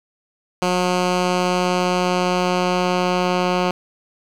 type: tone with low-pass filter sweep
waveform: 10% pulse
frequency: 180.5 Hz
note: F#3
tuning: 43 cents flat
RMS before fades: -19 dBFS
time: 0.62-3.71 s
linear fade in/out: 2 ms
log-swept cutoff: 7500 to 4200 Hz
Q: 0.81
effects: 7-bit